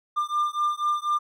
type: beating tone pair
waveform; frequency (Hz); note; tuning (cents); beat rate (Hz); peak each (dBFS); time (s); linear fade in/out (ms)
triangle; 1195 / 1199.1; D6 / D6; +30 / +36; 4.1; -24; 0.16-1.19; 20
effects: none